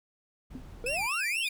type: noise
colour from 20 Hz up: brown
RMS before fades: -46 dBFS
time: 0.5-1.07 s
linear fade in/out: 10 ms
type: tone with exponential decay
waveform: sine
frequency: 255.7 Hz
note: C4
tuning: 40 cents flat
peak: -35 dBFS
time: 0.55-0.67 s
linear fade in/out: 2 ms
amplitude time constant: 26 ms
type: exponential sweep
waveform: triangle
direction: up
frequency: 460 to 3752 Hz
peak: -31 dBFS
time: 0.84-1.48 s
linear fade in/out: 0 ms
type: tone with vibrato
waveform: 40% pulse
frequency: 2537 Hz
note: D#7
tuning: 33 cents sharp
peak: -29 dBFS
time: 0.86-1.49 s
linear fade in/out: 5 ms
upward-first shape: sine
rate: 4.2 Hz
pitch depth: 150 cents each way
effects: none